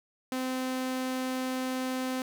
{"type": "tone", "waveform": "sawtooth", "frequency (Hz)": 257.9, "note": "C4", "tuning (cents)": -25, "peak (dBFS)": -26, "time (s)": [0.32, 2.22], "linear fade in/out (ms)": 2, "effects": ["11-bit"]}